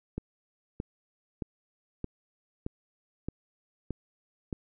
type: click train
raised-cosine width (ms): 3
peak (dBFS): -20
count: 8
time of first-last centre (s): 0.18-4.528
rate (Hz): 1.61
effects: none